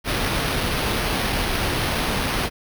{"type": "noise with sample-and-hold", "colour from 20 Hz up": "pink", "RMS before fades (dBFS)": -23, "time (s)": [0.04, 2.5], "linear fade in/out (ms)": 50, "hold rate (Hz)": 7350, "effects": []}